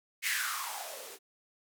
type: noise with band-pass filter sweep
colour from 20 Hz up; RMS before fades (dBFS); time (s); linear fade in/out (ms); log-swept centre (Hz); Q
violet; -36; 0.22-1.19; 50; 2200 to 360; 6.4
effects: none